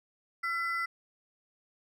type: ring-modulated tone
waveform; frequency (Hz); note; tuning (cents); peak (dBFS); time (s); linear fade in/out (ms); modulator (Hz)
triangle; 1684; G#6; +24; -25; 0.43-0.86; 10; 324
effects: none